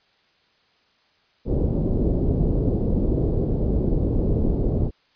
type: low-pass noise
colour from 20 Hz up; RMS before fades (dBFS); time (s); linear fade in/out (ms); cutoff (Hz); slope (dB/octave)
pink; -21; 1.45-4.91; 50; 470; 24
effects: white hiss -62 dBFS RMS until 5.15 s + resampled to 11025 Hz